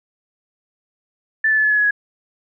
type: tone with pitch steps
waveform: sine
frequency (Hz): 1760 / 1744.8 / 1729.8 / 1714.8 / 1700 / 1685.4 / 1670.8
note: A6 / A6 / A6 / A6 / G#6 / G#6 / G#6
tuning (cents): 0 / -15 / -30 / -45 / +40 / +25 / +10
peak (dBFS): -13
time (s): 1.44-1.909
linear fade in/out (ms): 5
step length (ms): 67
effects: none